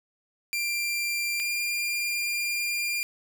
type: tone pair in turn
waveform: sawtooth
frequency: 2374 / 2397 Hz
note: D7 / D7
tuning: +18 / +35 cents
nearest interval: unison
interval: 17 cents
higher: second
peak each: -23 dBFS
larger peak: neither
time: 0.53-1.4 / 1.4-3.03 s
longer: second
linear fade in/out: 0 ms
effects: none